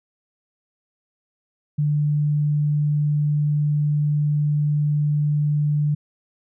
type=tone; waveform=sine; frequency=148.2 Hz; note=D3; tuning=16 cents sharp; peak=-17 dBFS; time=1.78-5.95 s; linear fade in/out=10 ms; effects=none